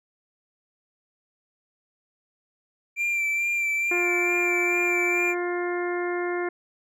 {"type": "tone with vibrato", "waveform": "triangle", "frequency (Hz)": 2359, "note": "D7", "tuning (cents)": 7, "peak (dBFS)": -21, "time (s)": [2.96, 5.35], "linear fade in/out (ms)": 50, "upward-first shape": "sine", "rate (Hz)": 2.3, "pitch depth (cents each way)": 26}
{"type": "harmonic tone", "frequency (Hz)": 352.7, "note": "F4", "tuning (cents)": 17, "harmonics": [1, 2, 3, 4, 5, 6], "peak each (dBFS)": [-26, -34, -37, -37, -36, -37], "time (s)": [3.91, 6.49], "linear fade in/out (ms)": 5}
{"effects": []}